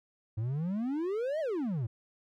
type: exponential two-way sweep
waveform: triangle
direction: up then down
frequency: 103.8 to 660 to 103.8 Hz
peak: -28 dBFS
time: 0.37-1.87 s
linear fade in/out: 10 ms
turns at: 1.4 s
effects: none